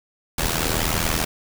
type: noise with amplitude modulation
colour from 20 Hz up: pink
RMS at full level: -19 dBFS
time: 0.38-1.25 s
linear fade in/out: 5 ms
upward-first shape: sine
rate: 80.5 Hz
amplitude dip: 80%
effects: none